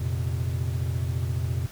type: chord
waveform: triangle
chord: F suspended fourth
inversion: none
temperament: just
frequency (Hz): 87.31 / 116.41 / 130.96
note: F2 / Bb2 / C3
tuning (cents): 0 / -2 / +2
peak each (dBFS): -26 / -28 / -28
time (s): 0-1.67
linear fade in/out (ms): 10
effects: pink hiss -46 dBFS RMS until 1.71 s